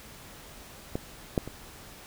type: clicks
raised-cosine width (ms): 2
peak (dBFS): -16 / -10 / -24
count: 3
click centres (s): 0.955 / 1.378 / 1.476
effects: pink hiss -48 dBFS RMS until 2.06 s